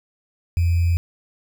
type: tone with sample-and-hold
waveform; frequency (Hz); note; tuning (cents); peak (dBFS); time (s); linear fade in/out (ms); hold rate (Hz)
sine; 85.5; F2; -36; -15; 0.57-0.97; 0; 2450
effects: none